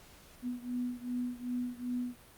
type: beating tone pair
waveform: sine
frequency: 245.4 / 248 Hz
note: B3 / B3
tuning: -11 / +7 cents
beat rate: 2.6 Hz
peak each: -36 / -38 dBFS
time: 0.42-2.17 s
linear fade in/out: 50 ms
effects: pink hiss -57 dBFS RMS until 2.37 s + Opus 48 kbps